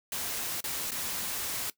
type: noise with dropouts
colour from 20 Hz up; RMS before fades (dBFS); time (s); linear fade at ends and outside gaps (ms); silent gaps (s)
white; -34; 0.12-1.7; 2; 0.606-0.64 / 0.908-0.917
effects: noise-tail reverb RT60 0.1 s tail -19 dB re dry